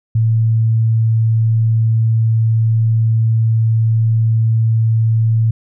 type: tone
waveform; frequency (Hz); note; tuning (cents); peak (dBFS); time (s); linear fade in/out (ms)
sine; 112.4; A2; +37; -10; 0.15-5.51; 5
effects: none